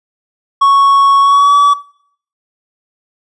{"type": "tone with pitch glide", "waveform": "triangle", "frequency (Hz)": [1108.7, 1145.1], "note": ["C#6", "D6"], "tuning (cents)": [0, -44], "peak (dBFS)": -3, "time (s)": [0.61, 1.74], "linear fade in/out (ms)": 10, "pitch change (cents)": 56, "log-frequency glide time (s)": [1.21, 1.55], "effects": ["noise-tail reverb RT60 0.6 s tail -20 dB re dry", "resampled to 24000 Hz"]}